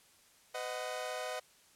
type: chord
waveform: sawtooth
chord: B major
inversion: none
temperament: equal with one note detuned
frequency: 505.1 / 622.3 / 740 Hz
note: B4 / D#5 / F#5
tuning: +39 / 0 / 0 cents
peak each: -38 / -37 / -39 dBFS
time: 0.54-1.4 s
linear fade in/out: 10 ms
effects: white hiss -64 dBFS RMS until 1.75 s + low-pass 11000 Hz 12 dB/octave